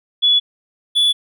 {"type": "tone pair in turn", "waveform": ["sine", "triangle"], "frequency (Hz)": [3413, 3437], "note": ["G#7", "A7"], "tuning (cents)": [47, -41], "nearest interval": "unison", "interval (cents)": 12, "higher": "second", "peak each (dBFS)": -10, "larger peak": "neither", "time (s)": [[0.22, 0.4], [0.95, 1.13]], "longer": "neither", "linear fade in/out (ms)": 20, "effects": []}